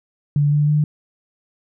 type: tone with pitch steps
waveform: sine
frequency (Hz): 145.4 / 147.69 / 150.01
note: D3 / D3 / D3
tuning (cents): -17 / +10 / +37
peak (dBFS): -13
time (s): 0.36-0.84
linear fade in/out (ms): 2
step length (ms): 160
effects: none